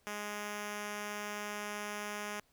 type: tone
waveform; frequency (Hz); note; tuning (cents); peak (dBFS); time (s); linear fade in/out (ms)
5% pulse; 207.7; G#3; 0; -27; 0.07-2.4; 0
effects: pink hiss -71 dBFS RMS until 2.52 s